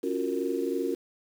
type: chord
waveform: sine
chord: Gb major seventh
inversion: second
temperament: just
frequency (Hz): 277.5 / 346.9 / 370 / 462.5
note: Db4 / F4 / Gb4 / Bb4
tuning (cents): +2 / -12 / 0 / -14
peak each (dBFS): -32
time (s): 0.03-0.95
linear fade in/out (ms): 10
effects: 8-bit